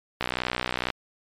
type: click train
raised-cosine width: 0.3 ms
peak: -9 dBFS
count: 44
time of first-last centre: 0.21-0.902 s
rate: 62.1 Hz
effects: MP3 96 kbps